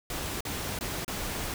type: noise with dropouts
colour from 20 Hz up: pink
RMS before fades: -34 dBFS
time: 0.1-1.54 s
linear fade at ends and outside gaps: 2 ms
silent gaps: 0.407-0.451 / 0.789-0.809 / 1.047-1.079 s
effects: none